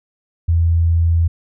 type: tone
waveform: sine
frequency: 83.6 Hz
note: E2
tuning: 25 cents sharp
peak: -11 dBFS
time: 0.48-1.28 s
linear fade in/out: 10 ms
effects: none